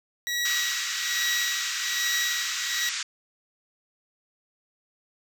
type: tone with tremolo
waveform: 20% pulse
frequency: 1924 Hz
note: B6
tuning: 46 cents flat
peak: -19 dBFS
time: 0.27-2.89 s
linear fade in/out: 0 ms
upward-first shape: sine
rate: 1.2 Hz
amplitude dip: 70%
type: band-pass noise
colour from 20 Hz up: white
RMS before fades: -31 dBFS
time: 0.45-3.03 s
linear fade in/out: 5 ms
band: 1200 to 7300 Hz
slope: 48 dB/octave
effects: none